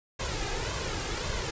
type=noise with flanger; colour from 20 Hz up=pink; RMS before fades=-32 dBFS; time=0.19-1.51 s; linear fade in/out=10 ms; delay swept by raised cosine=1.9 to 2.47 ms; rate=1.8 Hz; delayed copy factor=+0.6; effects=resampled to 16000 Hz